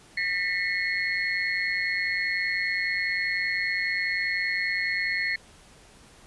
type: tone cluster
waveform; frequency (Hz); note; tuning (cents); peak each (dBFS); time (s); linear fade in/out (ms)
sine; 1796 / 1866 / 1987 / 2173 / 4297; A6 / A#6 / B6 / C#7 / C8; +35 / +1 / +10 / -35 / +45; -31 / -38 / -29 / -29 / -35; 0.17-5.36; 5
effects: pink hiss -53 dBFS RMS until 6.26 s + resampled to 24000 Hz